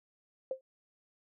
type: tone with exponential decay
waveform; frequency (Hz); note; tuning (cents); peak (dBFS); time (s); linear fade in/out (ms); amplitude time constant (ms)
sine; 525; C5; +6; -28; 0.51-0.61; 2; 21
effects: none